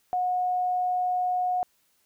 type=tone; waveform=sine; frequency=727 Hz; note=F#5; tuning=31 cents flat; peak=-23 dBFS; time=0.13-1.63 s; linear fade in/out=0 ms; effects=white hiss -68 dBFS RMS until 2.05 s